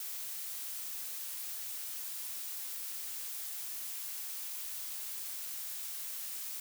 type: noise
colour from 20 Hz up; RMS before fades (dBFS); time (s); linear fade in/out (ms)
blue; -41; 0-6.6; 2
effects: none